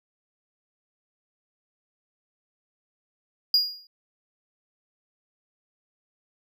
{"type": "tone with exponential decay", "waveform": "triangle", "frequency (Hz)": 4860, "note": "D#8", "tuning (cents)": -42, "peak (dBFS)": -13, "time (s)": [3.54, 3.87], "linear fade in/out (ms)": 2, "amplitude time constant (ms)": 71, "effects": []}